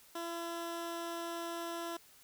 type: tone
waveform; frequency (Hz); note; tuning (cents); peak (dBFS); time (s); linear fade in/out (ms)
15% pulse; 338; E4; +43; -32; 0.15-1.97; 5
effects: white hiss -61 dBFS RMS until 2.23 s